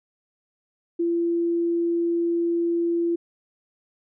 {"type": "tone", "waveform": "sine", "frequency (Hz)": 340, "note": "F4", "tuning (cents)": -46, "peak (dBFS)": -20, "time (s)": [0.99, 3.16], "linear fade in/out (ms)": 10, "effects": []}